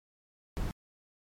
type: noise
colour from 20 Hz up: brown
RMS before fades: -33 dBFS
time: 0.57-0.71 s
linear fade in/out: 0 ms
effects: MP3 64 kbps

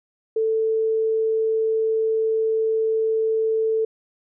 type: tone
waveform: sine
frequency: 442.9 Hz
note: A4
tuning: 11 cents sharp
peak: -18 dBFS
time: 0.36-3.85 s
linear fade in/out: 5 ms
effects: none

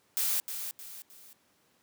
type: noise with echo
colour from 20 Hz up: blue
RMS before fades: -29 dBFS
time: 0.17-0.4 s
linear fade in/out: 0 ms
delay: 310 ms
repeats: 3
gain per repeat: -8 dB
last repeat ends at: 1.33 s
effects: pink hiss -68 dBFS RMS until 1.82 s + high-pass 150 Hz 12 dB/octave

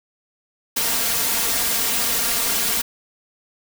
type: noise with comb filter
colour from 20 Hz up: white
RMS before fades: -21 dBFS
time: 0.76-2.82 s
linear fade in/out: 10 ms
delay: 4.3 ms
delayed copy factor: +0.7
effects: none

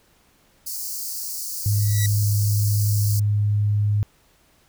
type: high-pass noise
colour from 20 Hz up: white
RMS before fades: -30 dBFS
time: 0.66-3.2 s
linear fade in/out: 10 ms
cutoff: 4400 Hz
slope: 96 dB/octave
type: tone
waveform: sine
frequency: 103.83 Hz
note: G#2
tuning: in tune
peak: -17 dBFS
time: 1.66-4.03 s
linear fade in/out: 0 ms
type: tone with exponential growth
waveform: 10% pulse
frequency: 1948 Hz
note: B6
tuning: 24 cents flat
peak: -14 dBFS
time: 1.71-2.06 s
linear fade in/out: 2 ms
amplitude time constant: 76 ms
effects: pink hiss -59 dBFS RMS until 4.68 s

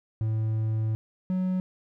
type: tone pair in turn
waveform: triangle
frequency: 110 / 185 Hz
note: A2 / F#3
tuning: 0 / 0 cents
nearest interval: major sixth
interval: 900 cents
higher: second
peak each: -22 dBFS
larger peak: neither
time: 0.21-0.95 / 1.3-1.6 s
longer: first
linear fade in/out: 0 ms
effects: none

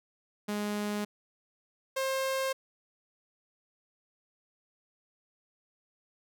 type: tone pair in turn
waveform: sawtooth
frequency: 207.7 / 531.8 Hz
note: G#3 / C5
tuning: 0 / +28 cents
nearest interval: octave + major third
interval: 1628 cents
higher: second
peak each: -27 / -25 dBFS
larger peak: second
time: 0.48-1.05 / 1.96-2.53 s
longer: neither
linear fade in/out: 10 ms
effects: none

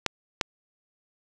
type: clicks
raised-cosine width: 0.2 ms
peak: -6 dBFS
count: 2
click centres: 0.063 / 0.412 s
effects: none

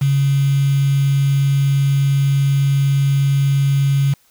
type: tone with quantisation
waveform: sine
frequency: 138.59 Hz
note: C#3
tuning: in tune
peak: -12 dBFS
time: 0.01-4.14 s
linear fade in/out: 10 ms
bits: 5
effects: white hiss -56 dBFS RMS until 4.3 s

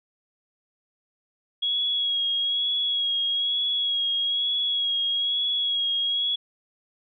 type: tone with vibrato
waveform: sine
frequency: 3320 Hz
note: G#7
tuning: 1 cent flat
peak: -22 dBFS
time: 1.62-6.36 s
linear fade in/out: 10 ms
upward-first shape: sine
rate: 1.1 Hz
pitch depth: 26 cents each way
effects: none

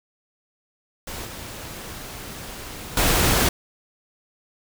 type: noise with level steps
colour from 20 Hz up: pink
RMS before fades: -33 / -36 / -19 dBFS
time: 1.07-3.49 s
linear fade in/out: 5 ms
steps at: 1.25 / 2.97 s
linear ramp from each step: 2 ms
effects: none

